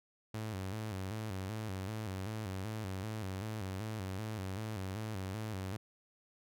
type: tone with vibrato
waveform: sawtooth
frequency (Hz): 101.8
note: G#2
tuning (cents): -34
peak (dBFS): -34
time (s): 0.34-5.77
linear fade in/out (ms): 5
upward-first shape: square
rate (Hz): 2.6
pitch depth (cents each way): 120
effects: none